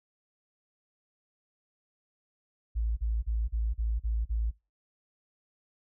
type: tone bursts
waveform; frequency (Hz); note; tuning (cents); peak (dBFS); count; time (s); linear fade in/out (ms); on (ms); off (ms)
sine; 55.6; A1; +19; -26; 7; 2.75-4.512; 20; 220; 37
effects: noise-tail reverb RT60 0.3 s tail -24 dB re dry